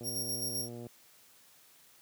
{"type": "click train", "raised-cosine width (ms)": 2, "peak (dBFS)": -32, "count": 103, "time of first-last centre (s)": [0.01, 0.867], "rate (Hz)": 119}
{"type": "tone with tremolo", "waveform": "15% pulse", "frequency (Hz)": 5588, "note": "F8", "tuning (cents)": 0, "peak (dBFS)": -27, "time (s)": [0.03, 0.69], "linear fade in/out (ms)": 50, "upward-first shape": "square", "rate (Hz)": 7.7, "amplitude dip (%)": 40}
{"effects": ["white hiss -61 dBFS RMS until 2.01 s", "high-pass 80 Hz 12 dB/octave"]}